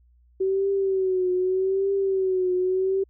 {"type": "tone with vibrato", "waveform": "sine", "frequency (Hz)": 378.8, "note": "F#4", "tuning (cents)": 41, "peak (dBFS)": -20, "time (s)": [0.4, 3.04], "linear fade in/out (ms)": 10, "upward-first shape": "triangle", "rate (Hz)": 0.82, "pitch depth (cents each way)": 77, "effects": ["added 60 Hz sine -55 dBFS peak until 3.09 s"]}